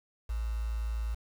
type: tone with quantisation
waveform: sine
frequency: 56 Hz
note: A1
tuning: 31 cents sharp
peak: -30 dBFS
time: 0.29-1.15 s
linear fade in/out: 10 ms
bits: 8
effects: none